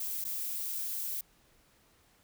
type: noise with dropouts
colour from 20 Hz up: violet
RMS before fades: -36 dBFS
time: 0-1.21 s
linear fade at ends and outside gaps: 5 ms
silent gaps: 0.242-0.249 s
effects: pink hiss -66 dBFS RMS until 2.23 s